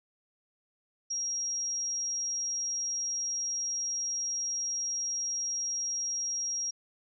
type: tone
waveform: sine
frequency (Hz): 5630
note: F8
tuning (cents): +13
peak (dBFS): -30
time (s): 1.1-6.71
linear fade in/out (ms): 10
effects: none